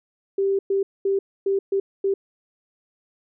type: tone bursts at uneven times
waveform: sine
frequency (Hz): 392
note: G4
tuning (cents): 0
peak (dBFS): -18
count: 6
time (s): 0.38-0.59 / 0.7-0.83 / 1.05-1.19 / 1.46-1.59 / 1.72-1.8 / 2.04-2.14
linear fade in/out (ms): 5
effects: none